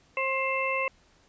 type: harmonic tone with a mistuned harmonic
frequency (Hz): 532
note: C5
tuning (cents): +29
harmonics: 1 / 2 / 4 / 5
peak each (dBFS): -31 / -31 / -31 / -31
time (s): 0.17-0.88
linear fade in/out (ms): 2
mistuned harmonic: 4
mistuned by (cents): -15
effects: pink hiss -62 dBFS RMS until 1.28 s + resampled to 16000 Hz